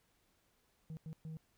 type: tone bursts at uneven times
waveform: sine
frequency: 158.6 Hz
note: D#3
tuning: 33 cents sharp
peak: -40 dBFS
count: 3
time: 0.9-0.97 / 1.06-1.13 / 1.25-1.37 s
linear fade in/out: 0 ms
effects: tanh soft clip ceiling -42 dBFS + pink hiss -75 dBFS RMS until 1.57 s